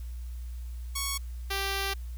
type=tone pair in turn; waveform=5% pulse; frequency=1108.7 / 392 Hz; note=C#6 / G4; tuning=0 / 0 cents; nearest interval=octave + tritone; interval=1800 cents; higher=first; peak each=-18 dBFS; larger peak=neither; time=0.95-1.18 / 1.5-1.94 s; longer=second; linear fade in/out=10 ms; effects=added 60 Hz sine -35 dBFS peak until 2.17 s + white hiss -59 dBFS RMS until 2.17 s